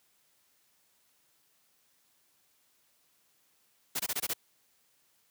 white noise bursts, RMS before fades -32 dBFS, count 6, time 3.95-4.337 s, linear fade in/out 10 ms, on 47 ms, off 21 ms, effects white hiss -70 dBFS RMS until 5.3 s + high-pass 80 Hz 12 dB/octave

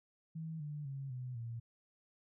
sine tone with pitch steps, 160.8 / 148.31 / 136.79 / 126.16 / 116.36 Hz, E3 / D3 / C#3 / B2 / A#2, -43 / +17 / -23 / +37 / -3 cents, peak -40 dBFS, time 0.35-1.6 s, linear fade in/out 10 ms, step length 250 ms, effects none

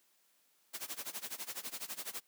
white noise with tremolo, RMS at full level -40 dBFS, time 0.73-2.21 s, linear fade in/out 20 ms, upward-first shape sine, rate 12 Hz, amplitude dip 90%, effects white hiss -72 dBFS RMS until 2.27 s + high-pass 200 Hz 12 dB/octave

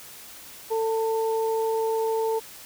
sine tone pair together, 446.6 / 894 Hz, A4 / A5, +26 / +27 cents, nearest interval octave, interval 1201 cents, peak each -23 / -29 dBFS, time 0.7-2.4 s, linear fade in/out 20 ms, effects white hiss -44 dBFS RMS until 2.65 s

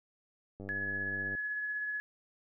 click train, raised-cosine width 2 ms, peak -32 dBFS, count 75, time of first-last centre 0.6-1.351 s, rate 98.6 Hz
sine tone with tremolo, 1696 Hz, G#6, 36 cents sharp, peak -32 dBFS, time 0.69-2 s, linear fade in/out 0 ms, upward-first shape triangle, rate 16 Hz, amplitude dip 30%
effects none

